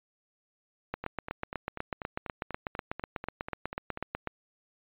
two click trains, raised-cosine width 0.5 ms, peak -22 / -17 dBFS, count 13 / 28, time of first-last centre 1.04-3.974 / 0.94-4.273 s, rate 4.09 / 8.1 Hz, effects resampled to 8000 Hz

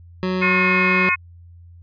25% pulse tone, 185 Hz, F#3, in tune, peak -16 dBFS, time 0.23-1.09 s, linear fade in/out 0 ms
harmonic tone, 360 Hz, F#4, 47 cents flat, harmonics 3 / 4 / 5 / 6 / 7, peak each -23 / -26 / -26 / -20 / -20 dBFS, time 0.41-1.16 s, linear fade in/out 20 ms
effects added 86 Hz sine -41 dBFS peak until 1.82 s + resampled to 11025 Hz

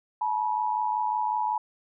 sine tone pair together, 861 / 966.4 Hz, A5 / B5, -38 / -38 cents, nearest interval major second, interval 200 cents, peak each -27 dBFS, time 0.21-1.58 s, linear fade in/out 5 ms, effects none

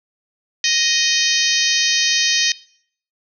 harmonic tone, 622.3 Hz, D#5, in tune, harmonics 3 / 4 / 5 / 6 / 7 / 8 / 9 / 10, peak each -23 / -23 / -23 / -23 / -23 / -23 / -23 / -23 dBFS, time 0.64-2.52 s, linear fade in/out 2 ms, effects noise-tail reverb RT60 0.6 s tail -21 dB re dry

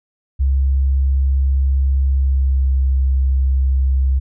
sine tone with pitch glide, 67.5 to 66.26 Hz, C#2 to C2, -45 to +22 cents, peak -12 dBFS, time 0.39-4.2 s, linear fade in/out 20 ms, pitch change -33 cents, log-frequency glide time 2.06-2.74 s, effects none

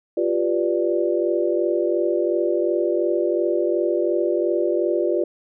sine chord, G dominant seventh, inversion third, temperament equal, 349.2 / 392 / 493.9 / 587.3 Hz, F4 / G4 / B4 / D5, 0 / 0 / 0 / 0 cents, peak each -21 / -25 / -26 / -24 dBFS, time 0.17-5.24 s, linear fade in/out 5 ms, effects none

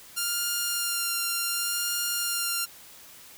5% pulse tone with vibrato, 1396.9 Hz, F6, in tune, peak -15 dBFS, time 0.16-2.66 s, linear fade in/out 20 ms, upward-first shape sine, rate 0.68 Hz, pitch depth 14 cents each way, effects white hiss -49 dBFS RMS until 3.37 s

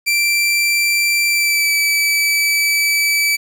sawtooth tone with pitch glide, 2349 to 2305 Hz, D7 to D7, 0 to -33 cents, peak -10 dBFS, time 0.06-3.37 s, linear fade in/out 20 ms, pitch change -33 cents, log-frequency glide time 1.28-1.73 s, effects 8-bit

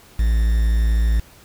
triangle tone with quantisation, 56 Hz, A1, 31 cents sharp, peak -12 dBFS, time 0.19-1.2 s, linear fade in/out 5 ms, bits 6, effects pink hiss -48 dBFS RMS until 1.44 s

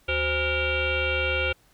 sine tone with frequency modulation, 1416 Hz, F6, 23 cents sharp, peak -22 dBFS, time 0.08-1.53 s, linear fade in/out 10 ms, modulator 447 Hz, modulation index 3.7, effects pink hiss -61 dBFS RMS until 1.73 s

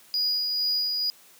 triangle tone with tremolo, 4906 Hz, D#8, 25 cents flat, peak -21 dBFS, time 0.14-1.1 s, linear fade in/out 0 ms, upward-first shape sine, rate 2.2 Hz, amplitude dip 30%, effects white hiss -54 dBFS RMS until 1.39 s + high-pass 150 Hz 12 dB/octave

